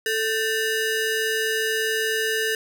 30% pulse ring-modulated tone, 1108.7 Hz, C#6, in tune, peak -16 dBFS, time 0.06-2.55 s, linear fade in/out 2 ms, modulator 669 Hz, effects none

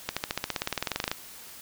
accelerating click train, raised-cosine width 0.2 ms, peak -10 dBFS, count 20, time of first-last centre 0.09-1.115 s, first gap 76 ms, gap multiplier 0.96, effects white hiss -46 dBFS RMS until 1.61 s

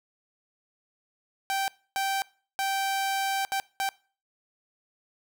sawtooth tone bursts at uneven times, 780 Hz, G5, 9 cents flat, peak -22 dBFS, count 5, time 1.5-1.68 / 1.96-2.22 / 2.59-3.45 / 3.52-3.6 / 3.8-3.89 s, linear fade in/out 0 ms, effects noise-tail reverb RT60 0.4 s tail -23 dB re dry

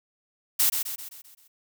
blue noise with echo, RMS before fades -21 dBFS, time 0.59-0.7 s, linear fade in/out 10 ms, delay 130 ms, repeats 6, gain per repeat -6 dB, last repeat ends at 1.48 s, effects none

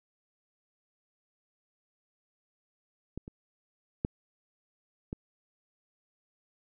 clicks, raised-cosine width 3 ms, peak -24 / -30 / -15 / -22 dBFS, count 4, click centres 3.176 / 3.279 / 4.049 / 5.129 s, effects none

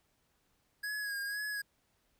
square tone with vibrato, 1656 Hz, G#6, 5 cents flat, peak -36 dBFS, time 0.83-1.62 s, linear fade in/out 10 ms, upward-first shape sine, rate 2 Hz, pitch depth 42 cents each way, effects pink hiss -75 dBFS RMS until 2.19 s

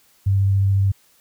sine tone with vibrato, 98 Hz, G2, in tune, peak -14 dBFS, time 0.26-0.92 s, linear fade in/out 10 ms, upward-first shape sine, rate 14 Hz, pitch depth 10 cents each way, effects white hiss -57 dBFS RMS until 1.2 s

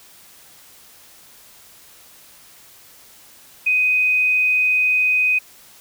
sine tone, 2503 Hz, D#7, 10 cents sharp, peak -14 dBFS, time 3.66-5.39 s, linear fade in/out 10 ms, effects white hiss -47 dBFS RMS until 5.8 s

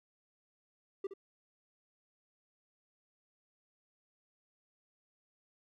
triangle tone with echo, 392 Hz, G4, in tune, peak -32 dBFS, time 1.04-1.07 s, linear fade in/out 5 ms, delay 68 ms, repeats 1, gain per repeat -10 dB, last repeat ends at 1.138 s, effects none

